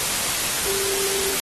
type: tone in noise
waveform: sine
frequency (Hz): 392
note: G4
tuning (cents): 0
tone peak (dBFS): -28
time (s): 0.66-1.35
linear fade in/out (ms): 0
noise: white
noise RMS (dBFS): -23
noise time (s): 0-1.4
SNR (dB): -8
effects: AAC 32 kbps